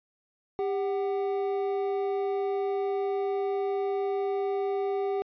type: tone pair together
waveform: triangle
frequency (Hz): 397.8 / 751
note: G4 / F#5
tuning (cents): +25 / +26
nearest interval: major seventh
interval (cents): 1101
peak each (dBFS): -25 / -32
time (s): 0.59-5.22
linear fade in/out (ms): 0
effects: resampled to 11025 Hz